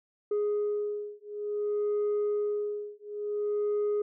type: beating tone pair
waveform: sine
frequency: 415.3 / 415.86 Hz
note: G#4 / G#4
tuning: 0 / +2 cents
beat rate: 0.56 Hz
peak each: -29 dBFS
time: 0.31-4.02 s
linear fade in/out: 5 ms
effects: tanh soft clip ceiling -24 dBFS